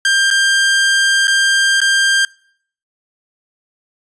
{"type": "tone with dropouts", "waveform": "sawtooth", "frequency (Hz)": 1590, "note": "G6", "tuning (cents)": 24, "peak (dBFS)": -7, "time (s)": [0.05, 2.25], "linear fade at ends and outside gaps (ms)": 2, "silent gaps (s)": [[0.304, 0.31], [1.272, 1.279], [1.804, 1.815]], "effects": ["noise-tail reverb RT60 0.6 s tail -25 dB re dry", "resampled to 22050 Hz"]}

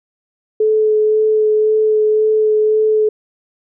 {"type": "tone with vibrato", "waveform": "sine", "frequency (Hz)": 430.9, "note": "A4", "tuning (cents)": -36, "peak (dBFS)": -10, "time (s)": [0.6, 3.09], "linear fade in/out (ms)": 5, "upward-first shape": "sine", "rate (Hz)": 1.9, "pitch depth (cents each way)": 11, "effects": []}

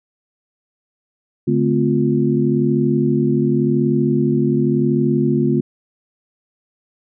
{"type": "tone cluster", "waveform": "sine", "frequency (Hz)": [143.6, 215.8, 256.7, 352.1], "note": ["D3", "A3", "C4", "F4"], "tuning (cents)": [-39, -33, -33, 14], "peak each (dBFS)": -19, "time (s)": [1.47, 5.61], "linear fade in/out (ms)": 10, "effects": []}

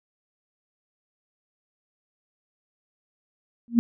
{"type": "tone with exponential growth", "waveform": "sine", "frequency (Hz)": 235, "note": "A#3", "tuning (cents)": 14, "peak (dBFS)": -10, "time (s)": [3.68, 3.79], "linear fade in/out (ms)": 0, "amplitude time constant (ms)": 23, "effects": []}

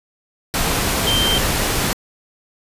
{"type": "tone in noise", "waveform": "sine", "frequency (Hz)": 3136, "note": "G7", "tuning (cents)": 0, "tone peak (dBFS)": -17, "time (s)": [1.07, 1.38], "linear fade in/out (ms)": 0, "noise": "pink", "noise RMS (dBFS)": -19, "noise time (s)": [0.54, 1.93], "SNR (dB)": -1, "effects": ["resampled to 32000 Hz"]}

